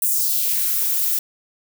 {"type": "noise with high-pass filter sweep", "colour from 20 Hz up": "violet", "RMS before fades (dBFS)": -20, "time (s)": [0.02, 1.19], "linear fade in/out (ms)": 2, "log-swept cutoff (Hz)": [9400, 290], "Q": 1.7, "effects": []}